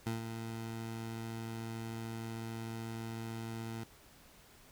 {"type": "tone with ADSR envelope", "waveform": "20% pulse", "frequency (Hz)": 113.5, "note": "A#2", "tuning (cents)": -46, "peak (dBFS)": -28, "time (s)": [0.06, 3.84], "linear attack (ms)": 8, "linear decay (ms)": 140, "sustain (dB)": -7, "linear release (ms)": 6, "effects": ["pink hiss -60 dBFS RMS until 4.71 s"]}